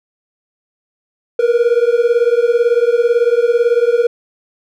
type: beating tone pair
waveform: triangle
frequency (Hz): 466.2 / 484.2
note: A#4 / B4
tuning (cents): 0 / -34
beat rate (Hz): 18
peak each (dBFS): -11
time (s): 1.39-4.07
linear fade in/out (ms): 5
effects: none